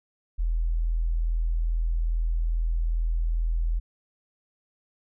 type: tone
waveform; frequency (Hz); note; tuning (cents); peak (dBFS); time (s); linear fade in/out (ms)
sine; 41.2; E1; 0; -22; 0.38-3.8; 20
effects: none